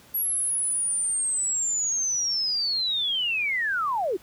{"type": "linear sweep", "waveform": "sine", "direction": "down", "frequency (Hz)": [11510, 329.7], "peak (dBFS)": -23, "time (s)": [0.14, 4.17], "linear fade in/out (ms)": 10, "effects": ["pink hiss -53 dBFS RMS until 4.22 s", "high-pass 60 Hz 12 dB/octave"]}